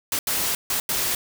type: noise bursts at uneven times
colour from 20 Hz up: white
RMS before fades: -24 dBFS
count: 4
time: 0.12-0.19 / 0.27-0.55 / 0.7-0.8 / 0.89-1.15 s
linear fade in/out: 2 ms
effects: none